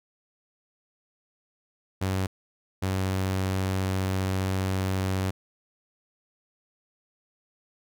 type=tone pair in turn; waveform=sawtooth; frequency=94.8 / 94.8 Hz; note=F#2 / F#2; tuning=+43 / +43 cents; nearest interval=unison; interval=0 cents; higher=neither; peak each=-21 dBFS; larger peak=neither; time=2.01-2.27 / 2.82-5.31 s; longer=second; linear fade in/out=10 ms; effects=none